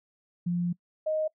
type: tone pair in turn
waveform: sine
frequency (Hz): 174.8 / 622.9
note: F3 / D#5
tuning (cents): +2 / +2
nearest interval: octave + minor seventh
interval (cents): 2200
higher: second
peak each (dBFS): -25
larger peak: neither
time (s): 0.46-0.73 / 1.06-1.28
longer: first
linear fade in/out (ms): 10
effects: noise-tail reverb RT60 0.1 s tail -23 dB re dry